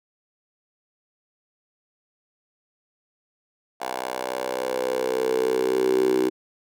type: tone with high-pass filter sweep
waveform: 10% pulse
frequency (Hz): 63.6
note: C2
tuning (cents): -48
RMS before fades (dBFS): -24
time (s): 3.8-6.3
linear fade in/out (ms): 20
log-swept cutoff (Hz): 670 to 350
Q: 8
effects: none